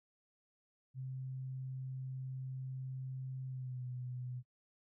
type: tone with pitch glide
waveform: sine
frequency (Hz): 130.81 to 125.19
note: C3 to B2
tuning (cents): 0 to +24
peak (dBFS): -40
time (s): 0.94-4.43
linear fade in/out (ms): 50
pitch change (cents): -76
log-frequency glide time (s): 3.47-3.85
effects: noise-tail reverb RT60 0.1 s tail -22 dB re dry